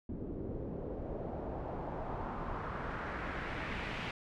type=noise with low-pass filter sweep; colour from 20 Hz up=pink; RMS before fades=-40 dBFS; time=0.09-4.11 s; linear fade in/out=2 ms; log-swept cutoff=320 to 2700 Hz; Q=1.8; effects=none